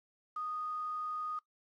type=tone with quantisation; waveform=sine; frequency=1239 Hz; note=D#6; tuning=8 cents flat; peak=-36 dBFS; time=0.36-1.39 s; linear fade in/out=5 ms; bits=9; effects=noise-tail reverb RT60 0.1 s tail -17 dB re dry + low-pass 5000 Hz 12 dB/octave